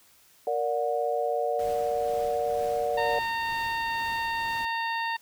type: chord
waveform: sine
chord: Bb augmented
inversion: none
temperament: just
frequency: 466.2 / 582.7 / 728.4 Hz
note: Bb4 / D5 / F#5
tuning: 0 / -14 / -27 cents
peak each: -29 dBFS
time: 0.47-3.19 s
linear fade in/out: 2 ms
type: noise with tremolo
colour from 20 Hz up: pink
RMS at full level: -44 dBFS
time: 1.59-4.65 s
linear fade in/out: 2 ms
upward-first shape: triangle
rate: 2.1 Hz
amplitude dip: 40%
type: harmonic tone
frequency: 917 Hz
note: A#5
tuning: 29 cents flat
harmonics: 1 / 2 / 3 / 4 / 5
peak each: -29 / -32 / -37 / -41 / -43 dBFS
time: 2.97-5.17 s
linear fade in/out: 10 ms
effects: white hiss -59 dBFS RMS until 5.21 s